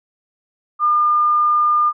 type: tone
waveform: sine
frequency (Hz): 1207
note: D6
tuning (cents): +47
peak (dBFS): -12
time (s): 0.79-1.93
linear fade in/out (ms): 50
effects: none